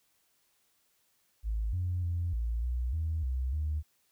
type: tone with pitch steps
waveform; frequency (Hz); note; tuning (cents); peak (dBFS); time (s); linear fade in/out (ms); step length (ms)
sine; 54 / 89.6 / 86.3 / 57.3 / 61.4 / 80 / 64.4 / 75.9; A1 / F2 / F2 / A#1 / B1 / D#2 / C2 / D#2; -32 / +45 / -20 / -29 / -9 / +49 / -27 / -42; -28; 1.43-3.83; 50; 300
effects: tanh soft clip ceiling -24 dBFS + white hiss -72 dBFS RMS until 4.11 s